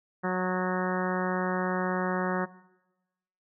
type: harmonic tone with a mistuned harmonic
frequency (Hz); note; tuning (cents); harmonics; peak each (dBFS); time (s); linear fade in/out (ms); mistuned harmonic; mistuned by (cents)
183.7; F#3; -12; 1 / 2 / 3 / 4 / 5 / 6 / 7 / 8 / 9 / 10; -30 / -33 / -35 / -36 / -37 / -38 / -38 / -39 / -40 / -40; 0.23-2.46; 20; 7; -25
effects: noise-tail reverb RT60 1.0 s tail -19 dB re dry